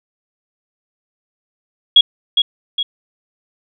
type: tone with echo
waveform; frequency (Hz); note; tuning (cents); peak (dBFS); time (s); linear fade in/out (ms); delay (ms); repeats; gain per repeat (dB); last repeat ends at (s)
sine; 3322; G#7; 0; -3; 1.96-2.01; 5; 410; 2; -6; 2.83
effects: none